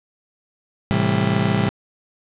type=chord; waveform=35% pulse; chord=A minor seventh; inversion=none; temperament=just; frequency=110 / 132 / 165 / 198 Hz; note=A2 / C3 / E3 / G3; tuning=0 / +16 / +2 / +18 cents; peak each=-21 / -22 / -22 / -19 dBFS; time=0.91-1.69 s; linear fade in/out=0 ms; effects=resampled to 8000 Hz + 7-bit